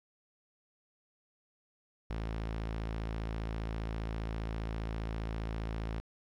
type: tone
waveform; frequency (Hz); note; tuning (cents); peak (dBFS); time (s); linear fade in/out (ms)
sawtooth; 55; A1; 0; -31; 2.1-6; 0
effects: low-pass 4000 Hz 12 dB/octave + 12-bit